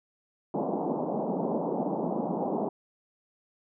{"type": "band-pass noise", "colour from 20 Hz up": "pink", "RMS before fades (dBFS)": -30, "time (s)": [0.54, 2.69], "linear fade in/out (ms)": 5, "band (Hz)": [170, 900], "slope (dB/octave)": 48, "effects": []}